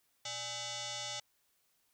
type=tone with frequency modulation; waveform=sine; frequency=1300 Hz; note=E6; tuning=24 cents flat; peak=-38 dBFS; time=0.25-1.2 s; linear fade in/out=5 ms; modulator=710 Hz; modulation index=8; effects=white hiss -75 dBFS RMS until 1.93 s